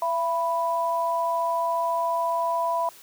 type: tone pair together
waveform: sine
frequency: 673.6 / 987.8 Hz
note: E5 / B5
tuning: +37 / 0 cents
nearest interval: perfect fifth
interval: 663 cents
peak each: -26 / -24 dBFS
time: 0.02-2.89 s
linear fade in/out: 2 ms
effects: white hiss -49 dBFS RMS until 3.02 s + high-pass 150 Hz 12 dB/octave